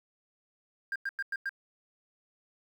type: tone bursts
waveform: sine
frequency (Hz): 1600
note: G6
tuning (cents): +35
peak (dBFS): -28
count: 5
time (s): 0.92-1.493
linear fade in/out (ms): 2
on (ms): 37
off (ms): 97
effects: tanh soft clip ceiling -29 dBFS + 10-bit